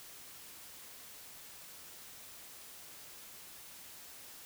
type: silence
effects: white hiss -52 dBFS RMS until 4.45 s